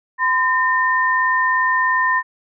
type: tone pair together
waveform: sine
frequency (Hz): 1019.8 / 1817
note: C6 / A#6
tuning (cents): -45 / -45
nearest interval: minor seventh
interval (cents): 1000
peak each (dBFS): -17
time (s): 0.18-2.23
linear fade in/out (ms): 50
effects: none